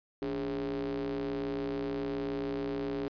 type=ring-modulated tone; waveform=square; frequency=62.9 Hz; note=B1; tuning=32 cents sharp; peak=-30 dBFS; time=0.22-3.08 s; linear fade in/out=0 ms; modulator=348 Hz; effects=resampled to 11025 Hz